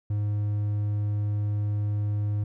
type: tone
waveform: triangle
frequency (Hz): 103.83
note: G#2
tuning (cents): 0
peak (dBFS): -22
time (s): 0.1-2.44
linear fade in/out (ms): 5
effects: none